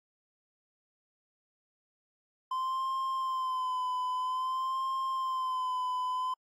triangle tone with vibrato, 1032 Hz, C6, 24 cents flat, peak -28 dBFS, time 2.51-6.34 s, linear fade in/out 5 ms, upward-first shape sine, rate 0.51 Hz, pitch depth 44 cents each way, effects AAC 64 kbps

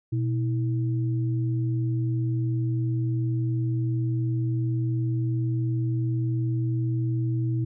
sine tone pair together, 121.4 / 322.9 Hz, B2 / E4, -29 / -36 cents, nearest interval octave + perfect fourth, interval 1693 cents, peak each -23 / -32 dBFS, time 0.12-7.65 s, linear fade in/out 10 ms, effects none

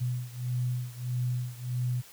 sine beating tone pair, 123.47 / 125.07 Hz, B2 / B2, 0 / +22 cents, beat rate 1.6 Hz, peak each -31 / -33 dBFS, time 0-2.02 s, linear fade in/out 20 ms, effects white hiss -52 dBFS RMS until 2.12 s

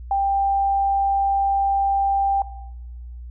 sine tone, 790 Hz, G5, 13 cents sharp, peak -17 dBFS, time 0.11-2.42 s, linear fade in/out 2 ms, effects noise-tail reverb RT60 1.0 s tail -17 dB re dry + added 60 Hz sine -33 dBFS peak until 3.3 s

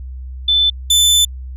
sine / sawtooth tone pair in turn, 3520 / 3520 Hz, A7 / A7, 0 / 0 cents, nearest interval unison, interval 0 cents, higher neither, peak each -10 / -6 dBFS, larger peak second, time 0.48-0.7 / 0.9-1.25 s, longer second, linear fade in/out 5 ms, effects added 64 Hz sine -26 dBFS peak until 1.56 s + resampled to 32000 Hz

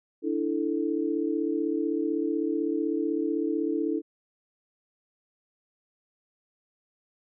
sine chord, D suspended second, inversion none, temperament equal, 293.7 / 329.6 / 440 Hz, D4 / E4 / A4, 0 / 0 / 0 cents, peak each -29 / -28 / -31 dBFS, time 0.22-4.02 s, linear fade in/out 50 ms, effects none

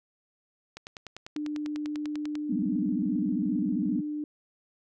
click train, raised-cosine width 0.2 ms, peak -23 dBFS, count 17, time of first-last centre 0.77-2.354 s, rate 10.1 Hz
sine tone, 299 Hz, D4, 31 cents sharp, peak -30 dBFS, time 1.36-4.24 s, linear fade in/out 2 ms
sine tone with vibrato, 219.4 Hz, A3, 5 cents flat, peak -26 dBFS, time 2.49-4.01 s, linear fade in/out 10 ms, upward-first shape square, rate 15 Hz, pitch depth 230 cents each way
effects none

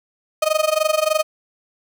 35% pulse tone with amplitude modulation, 622 Hz, D#5, 1 cent flat, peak -11 dBFS, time 0.42-1.23 s, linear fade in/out 5 ms, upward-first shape sine, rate 23.3 Hz, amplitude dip 90%, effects none

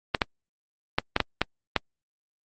clicks, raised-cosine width 0.3 ms, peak -4 dBFS, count 7, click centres 0.148 / 0.218 / 0.985 / 1.164 / 1.203 / 1.416 / 1.763 s, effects Opus 32 kbps

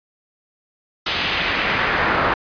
brown noise with band-pass filter sweep, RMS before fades -20 dBFS, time 1.06-2.34 s, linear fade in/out 5 ms, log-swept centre 3400 to 1300 Hz, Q 1.5, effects resampled to 11025 Hz

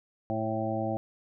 harmonic tone with a mistuned harmonic, 110 Hz, A2, in tune, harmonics 1 / 2 / 3 / 5 / 6 / 7, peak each -35 / -35 / -35 / -35 / -35 / -35 dBFS, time 0.3-0.97 s, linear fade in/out 0 ms, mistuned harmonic 7, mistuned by +22 cents, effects none

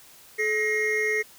triangle tone cluster, 429.3 / 1886 / 2138 Hz, A4 / A#6 / C7, -43 / +20 / +37 cents, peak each -25 dBFS, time 0.38-1.23 s, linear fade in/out 20 ms, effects white hiss -51 dBFS RMS until 1.38 s

